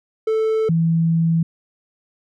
triangle / sine tone pair in turn, 440 / 164.81 Hz, A4 / E3, 0 / 0 cents, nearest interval octave + perfect fourth, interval 1700 cents, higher first, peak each -14 dBFS, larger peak neither, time 0.27-0.69 / 0.69-1.43 s, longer second, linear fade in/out 5 ms, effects none

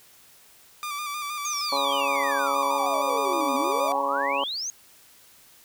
sawtooth tone with vibrato, 1182 Hz, D6, 11 cents sharp, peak -26 dBFS, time 0.83-3.92 s, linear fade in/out 0 ms, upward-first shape square, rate 6.4 Hz, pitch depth 36 cents each way
sine exponential two-way sweep, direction down then up, 6645 to 254.1 to 6645 Hz, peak -28 dBFS, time 1.45-4.7 s, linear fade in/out 0 ms, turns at 3.55 s
harmonic tone, 139.3 Hz, C#3, 9 cents sharp, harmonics 2 / 3 / 4 / 5 / 6 / 7 / 8, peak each -37 / -39 / -29 / -39 / -31 / -29 / -29 dBFS, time 1.72-4.44 s, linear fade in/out 2 ms
effects white hiss -54 dBFS RMS until 5.64 s

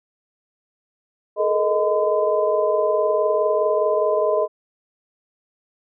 sine tone cluster, 425.8 / 445.3 / 470.5 / 624 / 1017 Hz, G#4 / A4 / A#4 / D#5 / C6, +43 / +21 / +16 / +5 / -50 cents, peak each -22 / -28 / -27 / -19 / -26 dBFS, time 1.36-4.48 s, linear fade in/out 50 ms, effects none

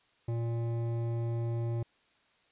sine tone with hard clipping, 116.54 Hz, A#2, in tune, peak -32 dBFS, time 0.28-1.83 s, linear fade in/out 5 ms, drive 12 dB, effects white hiss -68 dBFS RMS until 2.51 s + resampled to 8000 Hz

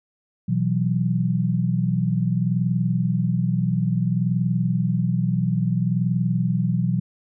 sine chord, B suspended fourth, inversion none, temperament just, 123.47 / 164.63 / 185.21 Hz, B2 / E3 / F#3, 0 / -2 / +2 cents, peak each -23 dBFS, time 0.48-7 s, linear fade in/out 10 ms, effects none

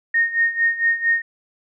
sine tone with tremolo, 1848 Hz, A#6, 16 cents flat, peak -13 dBFS, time 0.14-1.22 s, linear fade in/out 5 ms, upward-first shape sine, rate 4.4 Hz, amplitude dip 80%, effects none

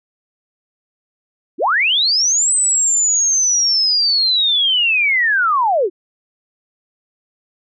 sine linear two-way sweep, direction up then down, 221.3 to 8170 to 326.7 Hz, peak -12 dBFS, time 1.58-5.9 s, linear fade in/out 50 ms, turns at 2.54 s, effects none

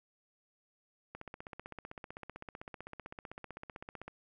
click train, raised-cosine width 0.5 ms, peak -29 dBFS, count 47, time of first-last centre 1.15-4.08 s, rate 15.7 Hz, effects none

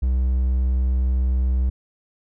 triangle tone, 63.6 Hz, C2, 48 cents flat, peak -15 dBFS, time 0.02-1.7 s, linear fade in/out 10 ms, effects none

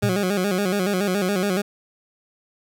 20% pulse tone with vibrato, 193 Hz, G3, 27 cents flat, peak -15 dBFS, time 0.02-1.62 s, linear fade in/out 10 ms, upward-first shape square, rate 7.1 Hz, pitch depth 96 cents each way
sine tone with exponential decay, 118.2 Hz, A#2, 24 cents sharp, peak -16 dBFS, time 0.03-0.29 s, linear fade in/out 5 ms, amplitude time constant 55 ms
effects none

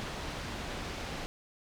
pink low-pass noise, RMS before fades -39 dBFS, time 0-1.26 s, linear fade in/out 0 ms, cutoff 4900 Hz, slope 12 dB/octave, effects none

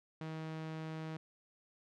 sawtooth tone with low-pass filter, 158.8 Hz, D#3, 36 cents sharp, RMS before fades -43 dBFS, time 0.21-1.17 s, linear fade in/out 2 ms, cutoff 4200 Hz, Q 0.59, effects none

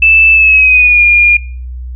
sine tone with pitch glide, 2637 to 2418 Hz, E7 to D7, 0 to +50 cents, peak -3 dBFS, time 0.02-1.37 s, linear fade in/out 5 ms, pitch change -150 cents, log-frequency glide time 0.33-1.03 s, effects noise-tail reverb RT60 0.5 s tail -24 dB re dry + added 62 Hz sine -20 dBFS peak until 1.95 s

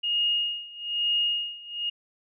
sine tone with tremolo, 2856 Hz, F7, 38 cents sharp, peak -21 dBFS, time 0.03-1.9 s, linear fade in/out 10 ms, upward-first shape sine, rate 1.1 Hz, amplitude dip 90%, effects none

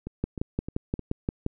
two click trains, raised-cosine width 3 ms, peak -21 / -13 dBFS, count 4 / 8, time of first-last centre 0.07-0.993 / 0.24-1.464 s, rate 3.25 / 5.72 Hz, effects none

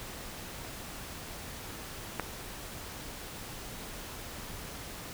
clicks, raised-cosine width 0.5 ms, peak -28 / -15 dBFS, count 2, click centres 0.648 / 2.197 s, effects pink hiss -43 dBFS RMS until 5.13 s

